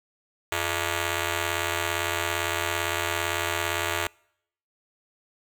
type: ring-modulated tone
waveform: 5% pulse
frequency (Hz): 258.3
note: C4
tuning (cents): -22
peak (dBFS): -11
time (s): 0.52-4.07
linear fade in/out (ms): 0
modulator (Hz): 168
effects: noise-tail reverb RT60 0.7 s tail -26 dB re dry